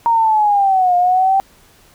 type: linear two-way sweep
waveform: sine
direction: down then up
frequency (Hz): 937 to 707 to 783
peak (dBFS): -10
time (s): 0.06-1.4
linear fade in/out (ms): 0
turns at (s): 0.96
effects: pink hiss -49 dBFS RMS until 1.94 s